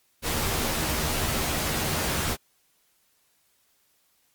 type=noise with comb filter; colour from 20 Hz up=pink; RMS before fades=-27 dBFS; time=0.22-2.37 s; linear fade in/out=50 ms; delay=13 ms; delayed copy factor=+0.55; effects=white hiss -67 dBFS RMS until 4.34 s + Opus 48 kbps